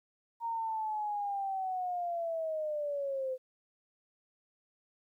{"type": "linear sweep", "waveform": "sine", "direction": "down", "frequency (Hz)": [932.3, 510], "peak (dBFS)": -32, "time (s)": [0.4, 3.38], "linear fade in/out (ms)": 50, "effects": ["12-bit"]}